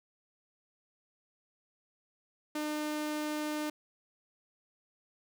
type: tone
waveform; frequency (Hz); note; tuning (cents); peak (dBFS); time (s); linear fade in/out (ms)
sawtooth; 302.2; D4; +50; -29; 2.55-3.7; 5
effects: none